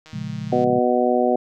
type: click train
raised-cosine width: 0.2 ms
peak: -27 dBFS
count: 92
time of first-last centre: 0.06-0.64 s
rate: 157 Hz
type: chord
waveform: sine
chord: Bb minor seventh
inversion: none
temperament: just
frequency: 116.54 / 139.85 / 174.81 / 209.8 Hz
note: Bb2 / Db3 / F3 / Ab3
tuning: 0 / +16 / +2 / +18 cents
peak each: -32 / -31 / -33 / -31 dBFS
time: 0.13-0.79 s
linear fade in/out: 5 ms
type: harmonic tone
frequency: 123.47 Hz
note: B2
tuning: in tune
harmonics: 2 / 3 / 4 / 5 / 6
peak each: -22 / -22 / -22 / -22 / -22 dBFS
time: 0.52-1.36 s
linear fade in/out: 5 ms
effects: none